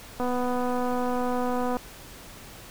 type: click train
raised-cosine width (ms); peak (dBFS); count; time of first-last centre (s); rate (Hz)
1; -16; 390; 0.2-1.769; 248
effects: pink hiss -45 dBFS RMS until 2.7 s